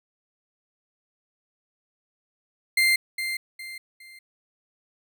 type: tone with echo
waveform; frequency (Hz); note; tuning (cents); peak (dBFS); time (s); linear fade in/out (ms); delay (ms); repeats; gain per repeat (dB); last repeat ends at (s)
35% pulse; 2093; C7; 0; -16; 2.77-2.96; 5; 410; 3; -9; 4.19
effects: none